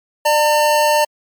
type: tone pair together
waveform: square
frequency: 598 / 908.2 Hz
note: D5 / A#5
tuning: +31 / -45 cents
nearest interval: perfect fifth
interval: 724 cents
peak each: -15 dBFS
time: 0.25-1.05 s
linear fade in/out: 10 ms
effects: MP3 96 kbps